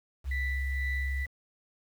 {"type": "tone with pitch glide", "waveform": "sine", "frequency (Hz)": [66.6, 67.1], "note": ["C2", "C2"], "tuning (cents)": [31, 44], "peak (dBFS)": -28, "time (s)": [0.24, 1.27], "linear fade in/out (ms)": 50, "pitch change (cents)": 13, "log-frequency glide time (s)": [0.45, 0.72]}
{"type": "tone with tremolo", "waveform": "sine", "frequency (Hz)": 1975.5, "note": "B6", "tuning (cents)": 0, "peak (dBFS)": -30, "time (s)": [0.31, 1.26], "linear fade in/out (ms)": 5, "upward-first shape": "sine", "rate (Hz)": 2.1, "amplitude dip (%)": 45}
{"effects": ["tanh soft clip ceiling -24 dBFS", "9-bit"]}